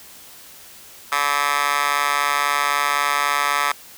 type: tone with high-pass filter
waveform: 10% pulse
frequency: 143.8 Hz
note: D3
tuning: 36 cents flat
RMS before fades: -20 dBFS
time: 1.12-3.72 s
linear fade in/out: 2 ms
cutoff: 1300 Hz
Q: 7
effects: white hiss -43 dBFS RMS until 3.97 s